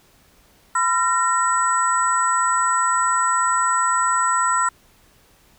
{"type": "tone cluster", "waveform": "sine", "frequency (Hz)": [1005, 1362, 1852, 7880], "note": ["B5", "F6", "A#6", "B8"], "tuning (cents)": [30, -44, -12, -5], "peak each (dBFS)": [-21, -19, -27, -25], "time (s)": [0.75, 4.69], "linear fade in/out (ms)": 5, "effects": ["pink hiss -55 dBFS RMS until 5.58 s"]}